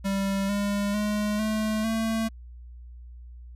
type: tone with pitch steps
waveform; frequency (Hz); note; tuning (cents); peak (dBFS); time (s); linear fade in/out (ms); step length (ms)
square; 196 / 202.6 / 209.3 / 216.3 / 223.6; G3 / G#3 / G#3 / A3 / A3; 0 / -43 / +14 / -29 / +28; -25; 0.04-2.29; 20; 450
effects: added 60 Hz sine -41 dBFS peak until 3.55 s + resampled to 32000 Hz